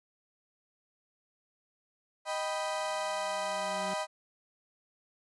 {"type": "chord", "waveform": "35% pulse", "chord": "Eb augmented", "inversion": "none", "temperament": "equal", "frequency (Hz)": [622.3, 784, 987.8], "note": ["Eb5", "G5", "B5"], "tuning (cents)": [0, 0, 0], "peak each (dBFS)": [-33, -37, -35], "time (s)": [2.25, 4.07], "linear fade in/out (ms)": 50}
{"type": "tone with exponential growth", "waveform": "35% pulse", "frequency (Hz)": 190, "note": "F#3", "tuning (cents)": 46, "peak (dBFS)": -37, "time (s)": [2.56, 3.94], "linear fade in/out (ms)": 5, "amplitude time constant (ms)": 300}
{"effects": ["resampled to 24000 Hz"]}